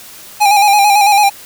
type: tone with vibrato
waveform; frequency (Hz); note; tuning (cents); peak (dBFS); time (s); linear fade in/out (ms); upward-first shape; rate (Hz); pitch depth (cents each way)
square; 816; G#5; -31; -7; 0.4-1.3; 20; square; 9; 44
effects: white hiss -35 dBFS RMS until 1.45 s